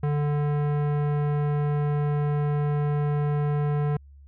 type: tone with tanh clipping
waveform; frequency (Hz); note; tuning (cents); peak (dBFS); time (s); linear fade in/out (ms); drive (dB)
sine; 146.83; D3; 0; -24; 0.03-3.97; 5; 18
effects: added 70 Hz sine -46 dBFS peak until 4.27 s